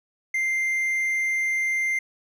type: tone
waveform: triangle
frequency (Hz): 2093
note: C7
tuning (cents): 0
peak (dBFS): -20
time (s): 0.34-1.99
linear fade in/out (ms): 5
effects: none